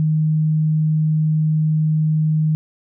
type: tone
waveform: sine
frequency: 155.56 Hz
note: D#3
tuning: in tune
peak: -14 dBFS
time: 0-2.55 s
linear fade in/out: 0 ms
effects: none